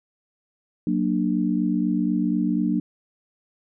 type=chord; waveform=sine; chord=Gb augmented; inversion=none; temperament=equal with one note detuned; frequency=185 / 233.1 / 297.2 Hz; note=Gb3 / Bb3 / D4; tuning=0 / 0 / +21 cents; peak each=-24 dBFS; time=0.87-2.8 s; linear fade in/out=2 ms; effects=none